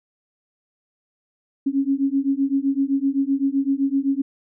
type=beating tone pair; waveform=sine; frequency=270.7 / 278.5 Hz; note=C#4 / C#4; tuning=-41 / +8 cents; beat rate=7.8 Hz; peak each=-21 dBFS; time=1.66-4.22 s; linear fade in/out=10 ms; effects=none